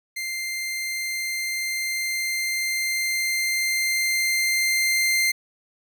sawtooth tone with level ramp, 2093 Hz, C7, in tune, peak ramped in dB -24 to -15 dBFS, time 0.16-5.32 s, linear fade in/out 10 ms, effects none

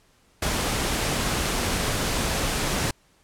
pink noise, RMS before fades -25 dBFS, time 0.42-2.91 s, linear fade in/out 5 ms, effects pink hiss -61 dBFS RMS until 3.23 s + low-pass 11000 Hz 12 dB/octave

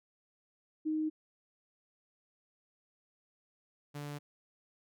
sine / sawtooth tone pair in turn, 311.1 / 145.68 Hz, D#4 / D3, 0 / -14 cents, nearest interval octave + minor second, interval 1314 cents, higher first, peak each -30 / -36 dBFS, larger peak first, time 0.85-1.1 / 3.94-4.19 s, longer neither, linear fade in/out 20 ms, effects none

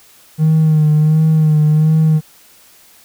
triangle tone with vibrato, 155.1 Hz, D#3, 5 cents flat, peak -5 dBFS, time 0.38-2.21 s, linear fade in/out 50 ms, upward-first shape sine, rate 1.4 Hz, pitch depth 36 cents each way, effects tanh soft clip ceiling -4 dBFS + white hiss -46 dBFS RMS until 3.04 s

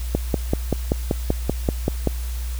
click train, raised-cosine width 2 ms, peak -5 dBFS, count 11, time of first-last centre 0.15-2.073 s, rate 5.2 Hz, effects added 60 Hz sine -24 dBFS peak until 2.59 s + white hiss -40 dBFS RMS until 2.59 s

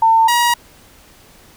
sine / sawtooth tone pair in turn, 901 / 954.6 Hz, A5 / A#5, +41 / +41 cents, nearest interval minor second, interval 100 cents, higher second, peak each -8 dBFS, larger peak neither, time 0.02-0.28 / 0.28-0.54 s, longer neither, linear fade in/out 5 ms, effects pink hiss -46 dBFS RMS until 1.56 s

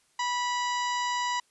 harmonic tone with a mistuned harmonic, 980 Hz, B5, 14 cents flat, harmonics 1 / 2 / 3 / 4 / 5 / 6 / 7 / 8, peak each -28 / -34 / -38 / -40 / -42 / -44 / -45 / -46 dBFS, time 0.19-1.4 s, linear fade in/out 5 ms, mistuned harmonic 8, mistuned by -71 cents, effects white hiss -67 dBFS RMS until 1.5 s + resampled to 24000 Hz

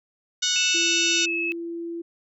harmonic tone, 736 Hz, F#5, 9 cents flat, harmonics 2 / 3 / 4 / 5 / 6 / 7 / 8 / 9 / 10, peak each -34 / -38 / -27 / -26 / -31 / -32 / -27 / -34 / -33 dBFS, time 0.42-1.26 s, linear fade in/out 10 ms
sine tone with pitch glide, 2637 to 2590 Hz, E7 to E7, 0 to -31 cents, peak -24 dBFS, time 0.56-1.52 s, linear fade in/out 0 ms, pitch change -31 cents, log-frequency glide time 1.13-1.33 s
sine tone, 337.7 Hz, E4, 42 cents sharp, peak -29 dBFS, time 0.74-2.02 s, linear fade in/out 10 ms
effects none

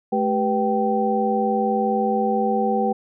sine tone cluster, 215.6 / 391.5 / 490.9 / 777 Hz, A3 / G4 / B4 / G5, -35 / -2 / -10 / -16 cents, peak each -23 / -26 / -24 / -22 dBFS, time 0.12-2.93 s, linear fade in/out 10 ms, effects none

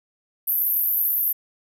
white band-pass noise, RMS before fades -22 dBFS, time 0.47-1.33 s, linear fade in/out 10 ms, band 12000 to 14000 Hz, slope 96 dB/octave, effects none

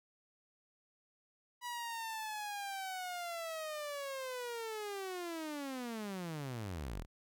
sawtooth linear sweep, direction down, 979 to 31.59 Hz, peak -36 dBFS, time 1.61-7.06 s, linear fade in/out 50 ms, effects none

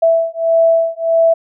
sine beating tone pair, 659.3 / 660.9 Hz, E5 / E5, 0 / +4 cents, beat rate 1.6 Hz, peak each -13 dBFS, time 0.02-1.34 s, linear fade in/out 10 ms, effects none

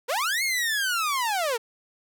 sawtooth linear two-way sweep, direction up then down, 432.7 to 2196 to 432.7 Hz, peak -20 dBFS, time 0.08-1.58 s, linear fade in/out 20 ms, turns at 0.43 s, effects none

